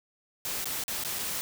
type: noise with dropouts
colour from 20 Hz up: white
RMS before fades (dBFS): -33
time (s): 0.45-1.41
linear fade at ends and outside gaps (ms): 0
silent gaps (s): 0.643-0.656 / 0.838-0.881 / 1.037-1.048 / 1.187-1.191
effects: none